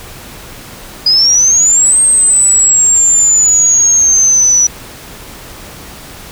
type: exponential two-way sweep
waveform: sine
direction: up then down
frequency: 4920 to 8430 to 5870 Hz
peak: -5 dBFS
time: 1.06-4.67 s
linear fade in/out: 5 ms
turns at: 2 s
effects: pink hiss -31 dBFS RMS until 6.31 s